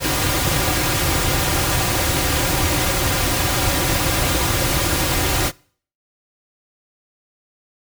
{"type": "noise with comb filter", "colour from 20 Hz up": "pink", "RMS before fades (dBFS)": -19, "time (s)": [0, 5.52], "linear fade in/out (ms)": 50, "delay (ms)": 4.6, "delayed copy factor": -0.65, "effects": ["noise-tail reverb RT60 0.5 s tail -24 dB re dry"]}